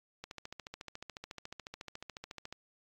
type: click train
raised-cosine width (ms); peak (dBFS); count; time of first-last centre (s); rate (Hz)
0.2; -26; 33; 0.24-2.526; 14
effects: AAC 64 kbps